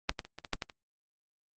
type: clicks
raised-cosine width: 0.2 ms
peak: -8 / -17 / -28 / -24 / -23 / -11 / -16 / -28 dBFS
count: 8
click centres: 0.094 / 0.192 / 0.25 / 0.386 / 0.448 / 0.533 / 0.622 / 0.698 s
effects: low-pass 7000 Hz 12 dB/octave + Opus 32 kbps